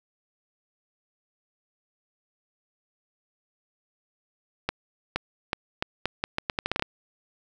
accelerating click train, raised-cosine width 0.3 ms, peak -9 dBFS, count 14, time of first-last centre 4.69-6.824 s, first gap 470 ms, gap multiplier 0.79, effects 8-bit

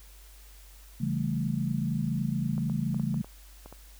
sine chord, A dominant seventh, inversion first, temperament equal with one note detuned, 138.59 / 166.54 / 196 / 220 Hz, C#3 / E3 / G3 / A3, 0 / +18 / 0 / 0 cents, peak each -31 / -32 / -34 / -32 dBFS, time 1-3.22 s, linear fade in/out 10 ms
clicks, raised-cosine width 1 ms, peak -31 dBFS, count 8, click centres 2.58 / 2.698 / 2.945 / 2.997 / 3.143 / 3.245 / 3.66 / 3.726 s
effects added 49 Hz sine -49 dBFS peak until 3.99 s + white hiss -56 dBFS RMS until 3.99 s

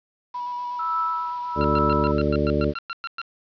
sine tone with vibrato, 977 Hz, B5, 19 cents flat, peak -27 dBFS, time 0.34-2.12 s, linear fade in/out 10 ms, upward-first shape square, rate 8.2 Hz, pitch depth 10 cents each way
sine tone with tremolo, 1316 Hz, E6, 3 cents flat, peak -21 dBFS, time 0.79-2.28 s, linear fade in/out 5 ms, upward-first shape triangle, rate 1.2 Hz, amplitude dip 100%
harmonic tone, 73.42 Hz, D2, in tune, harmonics 1 / 2 / 3 / 4 / 5 / 6 / 8, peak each -27 / -27 / -27 / -27 / -27 / -27 / -27 dBFS, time 1.55-2.74 s, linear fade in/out 50 ms
sawtooth tone bursts, 1372 Hz, F6, 31 cents flat, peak -24 dBFS, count 12, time 1.61-3.216 s, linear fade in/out 0 ms, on 33 ms, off 110 ms
effects resampled to 11025 Hz + 8-bit

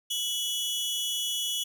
sawtooth tone pair together, 2960 / 3366 Hz, F#7 / G#7, 0 / +23 cents, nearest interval major second, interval 223 cents, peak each -28 dBFS, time 0.1-1.64 s, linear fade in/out 10 ms, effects none

